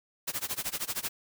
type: noise with tremolo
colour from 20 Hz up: white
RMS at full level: -31 dBFS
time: 0.27-1.09 s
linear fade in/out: 10 ms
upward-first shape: sine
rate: 13 Hz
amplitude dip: 95%
effects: none